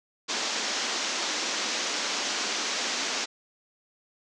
white band-pass noise, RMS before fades -30 dBFS, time 0.28-3.26 s, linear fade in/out 20 ms, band 210 to 6700 Hz, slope 48 dB/octave, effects none

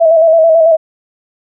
sine tone with vibrato, 651 Hz, E5, 22 cents flat, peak -4 dBFS, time 0-0.77 s, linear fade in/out 20 ms, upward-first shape square, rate 9.1 Hz, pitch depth 39 cents each way, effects none

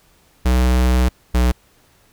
square tone pair in turn, 62.6 / 61.52 Hz, B1 / B1, +24 / -6 cents, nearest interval unison, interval 30 cents, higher first, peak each -13 dBFS, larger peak neither, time 0.45-1.09 / 1.34-1.52 s, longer first, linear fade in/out 10 ms, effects pink hiss -55 dBFS RMS until 2.12 s

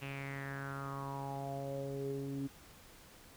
sawtooth tone with low-pass filter sweep, 138 Hz, C#3, 7 cents flat, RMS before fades -41 dBFS, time 0.01-2.48 s, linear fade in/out 20 ms, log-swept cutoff 2700 to 290 Hz, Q 6.3, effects pink hiss -58 dBFS RMS until 3.36 s

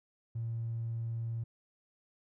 triangle tone, 114.9 Hz, A#2, 25 cents flat, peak -30 dBFS, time 0.35-1.44 s, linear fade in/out 10 ms, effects tanh soft clip ceiling -31 dBFS

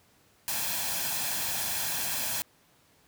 white noise with comb filter, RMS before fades -31 dBFS, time 0.48-2.42 s, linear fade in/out 0 ms, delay 1.2 ms, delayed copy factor +0.55, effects pink hiss -63 dBFS RMS until 3.07 s + high-pass 80 Hz 12 dB/octave

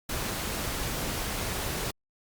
pink noise, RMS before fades -32 dBFS, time 0.09-1.91 s, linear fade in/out 5 ms, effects Opus 48 kbps

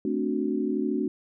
sine chord, D dominant seventh, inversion second, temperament equal, 220 / 261.6 / 293.7 / 370 Hz, A3 / C4 / D4 / F#4, 0 / 0 / 0 / 0 cents, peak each -30 / -30 / -29 / -30 dBFS, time 0.05-1.08 s, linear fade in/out 2 ms, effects none

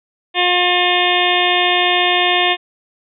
harmonic tone, 357.2 Hz, F4, 39 cents sharp, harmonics 1 / 2 / 3 / 5 / 6 / 7 / 8 / 9 / 10, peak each -21 / -18 / -23 / -21 / -22 / -22 / -21 / -23 / -20 dBFS, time 0.34-2.57 s, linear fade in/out 50 ms, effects none

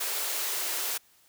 white high-pass noise, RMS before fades -31 dBFS, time 0-0.98 s, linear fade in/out 10 ms, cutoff 340 Hz, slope 48 dB/octave, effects white hiss -62 dBFS RMS until 1.28 s

